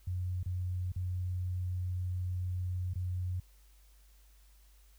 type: tone with dropouts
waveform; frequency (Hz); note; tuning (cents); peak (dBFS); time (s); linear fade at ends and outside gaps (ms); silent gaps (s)
sine; 90.7; F#2; -34; -32; 0.07-3.4; 5; 0.431-0.459 / 0.92-0.96 / 2.936-2.956
effects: added 50 Hz sine -58 dBFS peak until 4.98 s + white hiss -68 dBFS RMS until 4.98 s